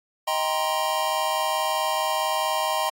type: chord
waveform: square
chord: C minor seventh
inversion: first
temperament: just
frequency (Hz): 627.9 / 784.9 / 941.9 / 1046.5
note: Eb5 / G5 / Bb5 / C6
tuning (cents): +16 / +2 / +18 / 0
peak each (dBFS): -29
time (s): 0.27-2.9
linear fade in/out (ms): 10
effects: AAC 64 kbps